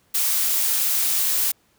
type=noise; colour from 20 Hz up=blue; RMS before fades=-21 dBFS; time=0.14-1.52 s; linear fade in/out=10 ms; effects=pink hiss -62 dBFS RMS until 1.78 s + high-pass 60 Hz 12 dB/octave